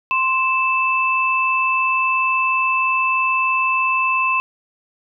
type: tone pair together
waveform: sine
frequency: 1046.5 / 2637 Hz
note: C6 / E7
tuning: 0 / 0 cents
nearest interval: octave + major third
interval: 1600 cents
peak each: -18 dBFS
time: 0.11-4.4 s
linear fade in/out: 0 ms
effects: none